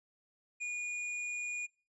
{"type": "tone with hard clipping", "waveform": "sine", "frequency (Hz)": 2443, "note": "D#7", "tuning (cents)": -32, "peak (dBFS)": -37, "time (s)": [0.6, 1.67], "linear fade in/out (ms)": 20, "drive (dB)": 8, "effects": ["noise-tail reverb RT60 0.4 s tail -24 dB re dry", "resampled to 22050 Hz"]}